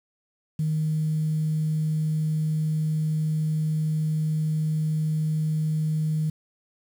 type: tone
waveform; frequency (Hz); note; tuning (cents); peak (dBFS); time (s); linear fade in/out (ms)
sine; 155.56; D#3; 0; -21; 0.59-6.3; 5
effects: tanh soft clip ceiling -17 dBFS + 8-bit